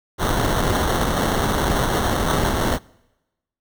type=noise with sample-and-hold; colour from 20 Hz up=pink; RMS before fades=-20 dBFS; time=0.18-2.79 s; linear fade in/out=50 ms; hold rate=2450 Hz; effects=noise-tail reverb RT60 1.0 s tail -25 dB re dry